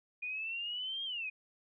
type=exponential two-way sweep; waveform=sine; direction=up then down; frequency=2442 to 3248 to 2442 Hz; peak=-36 dBFS; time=0.22-1.3 s; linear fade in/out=10 ms; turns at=1.04 s; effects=none